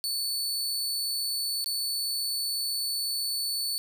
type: tone with dropouts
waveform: sawtooth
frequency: 4466 Hz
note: C#8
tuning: 12 cents sharp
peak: -25 dBFS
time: 0.04-3.78 s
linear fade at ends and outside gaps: 0 ms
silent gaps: 1.643-1.66 s
effects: none